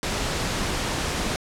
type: noise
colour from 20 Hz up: pink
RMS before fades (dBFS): -26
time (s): 0.03-1.36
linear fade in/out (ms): 0
effects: low-pass 8000 Hz 12 dB/octave